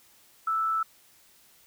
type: tone with frequency modulation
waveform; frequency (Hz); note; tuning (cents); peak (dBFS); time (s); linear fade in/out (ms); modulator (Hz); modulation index
sine; 1318.5; E6; 0; -24; 0.47-0.83; 5; 130; 0.21
effects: white hiss -59 dBFS RMS until 1.66 s